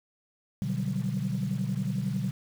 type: chord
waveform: sine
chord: G major seventh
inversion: first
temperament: equal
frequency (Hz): 123.47 / 146.83 / 185 / 196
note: B2 / D3 / F#3 / G3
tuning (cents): 0 / 0 / 0 / 0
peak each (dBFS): -32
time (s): 0.62-2.31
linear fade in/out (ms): 0
effects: tanh soft clip ceiling -20 dBFS + 8-bit